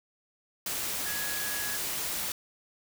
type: tone in noise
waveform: sine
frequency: 1673 Hz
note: G#6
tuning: 12 cents sharp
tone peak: -37 dBFS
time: 1.06-1.77 s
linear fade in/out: 2 ms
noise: white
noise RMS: -33 dBFS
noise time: 0.66-2.32 s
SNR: -7 dB
effects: none